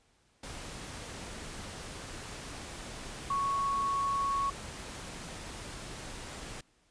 sine tone in noise, 1108.7 Hz, C#6, in tune, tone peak -28 dBFS, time 3.3-4.5 s, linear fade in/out 5 ms, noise pink, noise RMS -43 dBFS, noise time 0.43-6.61 s, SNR +12 dB, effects pink hiss -69 dBFS RMS until 6.9 s + resampled to 22050 Hz

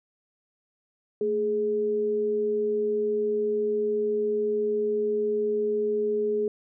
sine tone pair together, 221.5 / 419.3 Hz, A3 / G#4, +12 / +17 cents, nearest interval major seventh, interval 1105 cents, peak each -34 / -23 dBFS, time 1.21-6.48 s, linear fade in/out 2 ms, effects none

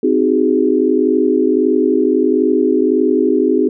sine chord, Ab dominant seventh, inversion first, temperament just, 259.6 / 311.5 / 373.8 / 415.3 Hz, C4 / Eb4 / Gb4 / Ab4, -13 / +2 / +18 / 0 cents, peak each -16 dBFS, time 0.03-3.69 s, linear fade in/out 5 ms, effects none

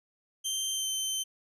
20% pulse tone with pitch glide, 3136 to 3095 Hz, G7 to G7, 0 to -23 cents, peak -24 dBFS, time 0.44-1.24 s, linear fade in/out 20 ms, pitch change -23 cents, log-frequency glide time 0.72-0.88 s, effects none

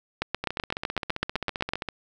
two click trains, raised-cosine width 0.3 ms, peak -14 / -9 dBFS, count 23 / 13, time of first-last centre 0.44-1.887 / 0.22-1.735 s, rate 15.2 / 7.92 Hz, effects none

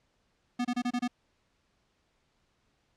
square tone bursts, 244.7 Hz, B3, 16 cents flat, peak -28 dBFS, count 6, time 0.59-1.079 s, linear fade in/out 10 ms, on 59 ms, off 27 ms, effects pink hiss -73 dBFS RMS until 2.96 s + low-pass 6000 Hz 12 dB/octave

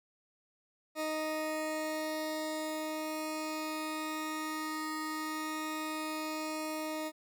20% pulse tone pair together, 311.1 / 622.3 Hz, D#4 / D#5, 0 / 0 cents, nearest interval octave, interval 1200 cents, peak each -31 / -34 dBFS, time 0.95-7.12 s, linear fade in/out 50 ms, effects none

